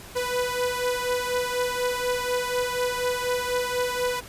sawtooth beating tone pair, 493.9 / 498 Hz, B4 / B4, 0 / +14 cents, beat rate 4.1 Hz, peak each -22 / -25 dBFS, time 0.15-4.21 s, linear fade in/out 20 ms, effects pink hiss -43 dBFS RMS until 4.28 s + resampled to 32000 Hz

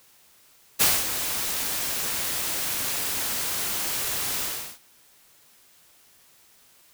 white noise with ADSR envelope, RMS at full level -18 dBFS, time 0.79-4.79 s, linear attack 22 ms, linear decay 220 ms, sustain -10 dB, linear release 380 ms, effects white hiss -57 dBFS RMS until 6.93 s

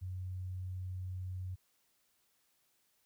sine tone, 92.2 Hz, F#2, 6 cents flat, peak -38 dBFS, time 0.01-1.56 s, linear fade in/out 20 ms, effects white hiss -75 dBFS RMS until 3.05 s

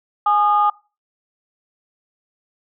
sine tone pair together, 833.1 / 1225 Hz, G#5 / D#6, +5 / -27 cents, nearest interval perfect fifth, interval 668 cents, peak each -15 dBFS, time 0.26-0.7 s, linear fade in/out 5 ms, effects noise-tail reverb RT60 0.3 s tail -21 dB re dry + tanh soft clip ceiling -5 dBFS

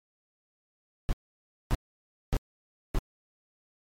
brown noise bursts, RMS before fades -24 dBFS, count 4, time 1.09-2.986 s, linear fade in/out 0 ms, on 39 ms, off 580 ms, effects MP3 64 kbps

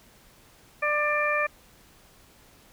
harmonic tone, 594 Hz, D5, 20 cents sharp, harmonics 1 / 2 / 3 / 4, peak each -28 / -28 / -28 / -28 dBFS, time 0.82-1.47 s, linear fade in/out 10 ms, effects pink hiss -56 dBFS RMS until 2.72 s

